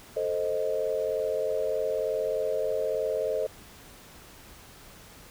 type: chord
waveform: sine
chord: A diminished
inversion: none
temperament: equal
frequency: 440 / 523.3 / 622.3 Hz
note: A4 / C5 / Eb5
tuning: 0 / 0 / 0 cents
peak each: -30 dBFS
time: 0.16-3.47 s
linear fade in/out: 10 ms
effects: pink hiss -50 dBFS RMS until 5.3 s